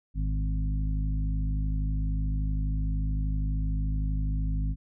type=harmonic tone with a mistuned harmonic; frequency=51.8 Hz; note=G#1; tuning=4 cents flat; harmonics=1 / 2 / 3 / 4 / 5; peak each=-26 / -36 / -34 / -47 / -40 dBFS; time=0.14-4.76 s; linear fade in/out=50 ms; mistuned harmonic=2; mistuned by=+21 cents; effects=none